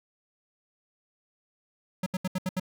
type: tone bursts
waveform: square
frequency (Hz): 185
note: F#3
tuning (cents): 0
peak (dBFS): -27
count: 6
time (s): 2.03-2.598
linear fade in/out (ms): 5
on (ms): 33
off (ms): 74
effects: none